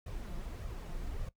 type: noise with flanger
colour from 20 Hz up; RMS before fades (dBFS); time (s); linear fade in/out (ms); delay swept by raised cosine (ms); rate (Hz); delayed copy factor
brown; -40; 0.06-1.29; 5; 1.6 to 5.7; 1.7; +0.55
effects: noise-tail reverb RT60 0.1 s tail -18 dB re dry